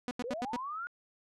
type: tone bursts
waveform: sawtooth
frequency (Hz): 246.9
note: B3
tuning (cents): 0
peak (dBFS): -29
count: 5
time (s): 0.08-0.562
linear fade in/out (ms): 0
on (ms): 30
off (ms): 83
type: linear sweep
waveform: sine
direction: up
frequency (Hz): 445.4 to 1453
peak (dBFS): -36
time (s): 0.24-0.87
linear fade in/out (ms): 0
effects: low-pass 7000 Hz 12 dB/octave